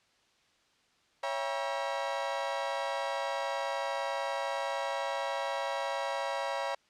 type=chord; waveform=35% pulse; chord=C# diminished seventh; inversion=none; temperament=just; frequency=554.4 / 665.2 / 798.3 / 957.9 Hz; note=C#5 / E5 / G5 / Bb5; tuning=0 / +16 / +31 / +47 cents; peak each=-34 / -37 / -37 / -35 dBFS; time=1.23-6.75 s; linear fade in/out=5 ms; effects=white hiss -68 dBFS RMS until 6.89 s + low-pass 5000 Hz 12 dB/octave